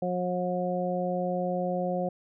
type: harmonic tone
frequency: 180 Hz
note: F#3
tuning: 47 cents flat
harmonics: 1 / 2 / 3 / 4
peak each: -31 / -36 / -30 / -33 dBFS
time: 0.02-2.09 s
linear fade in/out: 5 ms
effects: none